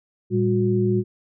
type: tone cluster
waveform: sine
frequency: 114 / 198 / 363.4 Hz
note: A#2 / G3 / F#4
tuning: -38 / +18 / -31 cents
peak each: -22 / -22 / -21 dBFS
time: 0.3-1.04 s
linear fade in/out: 50 ms
effects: none